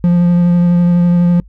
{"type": "tone with vibrato", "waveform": "triangle", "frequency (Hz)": 174.61, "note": "F3", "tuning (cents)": 0, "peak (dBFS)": -5, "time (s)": [0.04, 1.4], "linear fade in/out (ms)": 0, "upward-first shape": "triangle", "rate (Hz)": 12, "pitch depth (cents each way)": 16, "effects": ["noise-tail reverb RT60 0.1 s tail -26 dB re dry", "added 50 Hz sine -36 dBFS peak until 1.48 s"]}